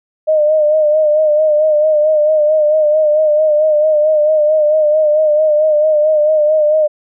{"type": "tone with vibrato", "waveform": "sine", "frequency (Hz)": 611, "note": "D#5", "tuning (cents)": -32, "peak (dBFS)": -8, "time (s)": [0.27, 6.88], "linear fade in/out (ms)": 20, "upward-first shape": "sine", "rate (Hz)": 4.5, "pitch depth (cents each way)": 45, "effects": []}